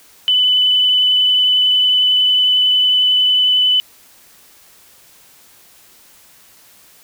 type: tone with vibrato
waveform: sine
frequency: 3000 Hz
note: F#7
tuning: 23 cents sharp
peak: -10 dBFS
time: 0.28-3.8 s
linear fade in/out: 0 ms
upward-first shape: triangle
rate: 11 Hz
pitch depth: 9 cents each way
effects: white hiss -47 dBFS RMS until 7.03 s